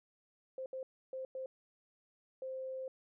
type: tone bursts at uneven times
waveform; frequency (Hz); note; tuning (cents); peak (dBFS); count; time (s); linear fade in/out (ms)
sine; 523.3; C5; 0; -39; 5; 0.58-0.66 / 0.73-0.83 / 1.13-1.25 / 1.35-1.46 / 2.42-2.88; 2
effects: none